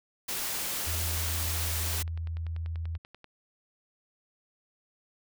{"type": "noise", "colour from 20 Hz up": "white", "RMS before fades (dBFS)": -33, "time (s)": [0.28, 2.03], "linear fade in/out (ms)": 10}
{"type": "tone", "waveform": "sine", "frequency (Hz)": 82.3, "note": "E2", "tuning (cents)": -2, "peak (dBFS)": -31, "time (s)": [0.86, 2.98], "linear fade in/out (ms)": 20}
{"type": "click train", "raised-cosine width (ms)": 0.3, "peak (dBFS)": -32, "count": 17, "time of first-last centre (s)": [1.69, 3.243], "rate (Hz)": 10.3}
{"effects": []}